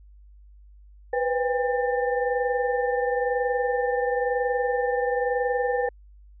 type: tone cluster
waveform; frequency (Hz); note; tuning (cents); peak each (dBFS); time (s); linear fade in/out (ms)
sine; 491 / 512 / 803 / 1789; B4 / C5 / G5 / A6; -10 / -38 / +41 / +28; -24 / -30 / -28 / -32; 1.13-5.89; 5
effects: added 50 Hz sine -47 dBFS peak until 6.4 s